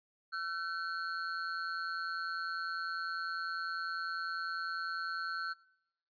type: ring-modulated tone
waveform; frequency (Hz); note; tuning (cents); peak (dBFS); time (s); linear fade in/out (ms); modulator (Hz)
square; 1435; F6; +47; -33; 0.32-5.54; 20; 85
effects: noise-tail reverb RT60 0.8 s tail -23 dB re dry + resampled to 11025 Hz